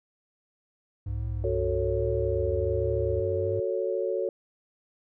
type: tone with vibrato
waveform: triangle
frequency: 100 Hz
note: G2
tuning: 35 cents sharp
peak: -29 dBFS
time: 1.06-3.6 s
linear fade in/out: 5 ms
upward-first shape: triangle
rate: 1.2 Hz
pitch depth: 150 cents each way
type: tone with pitch glide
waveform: sine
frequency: 64.3 to 73.86 Hz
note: C2 to D2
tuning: -30 to +10 cents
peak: -31 dBFS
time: 1.08-3.21 s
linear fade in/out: 5 ms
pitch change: +240 cents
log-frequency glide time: 1.74-2.71 s
type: chord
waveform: sine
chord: F# minor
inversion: none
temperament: just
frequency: 370 / 444 / 555 Hz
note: F#4 / A4 / C#5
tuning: 0 / +16 / +2 cents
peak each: -30 dBFS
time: 1.44-4.29 s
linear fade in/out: 2 ms
effects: none